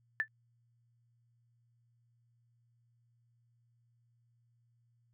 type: tone with exponential decay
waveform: sine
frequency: 1760 Hz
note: A6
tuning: in tune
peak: -24 dBFS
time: 0.2-0.28 s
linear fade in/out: 0 ms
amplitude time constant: 16 ms
effects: added 118 Hz sine -69 dBFS peak until 5.13 s